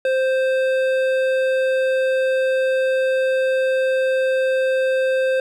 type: tone with hard clipping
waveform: triangle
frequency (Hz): 523.3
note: C5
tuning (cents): 0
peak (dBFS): -18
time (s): 0.05-5.4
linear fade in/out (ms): 2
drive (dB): 15
effects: none